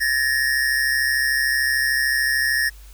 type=tone pair together; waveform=square; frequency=1718 / 1851.4 Hz; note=A6 / A#6; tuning=-42 / -12 cents; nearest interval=minor second; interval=130 cents; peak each=-22 / -21 dBFS; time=0-2.7 s; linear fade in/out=20 ms; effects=added 50 Hz sine -40 dBFS peak until 2.93 s + white hiss -51 dBFS RMS until 2.93 s